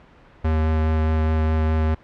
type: tone with vibrato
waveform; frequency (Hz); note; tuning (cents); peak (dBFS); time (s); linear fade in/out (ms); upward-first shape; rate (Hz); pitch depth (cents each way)
square; 78.8; D#2; +23; -18; 0.44-1.95; 10; sine; 4.8; 9
effects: pink hiss -49 dBFS RMS until 2.03 s + low-pass 2000 Hz 12 dB/octave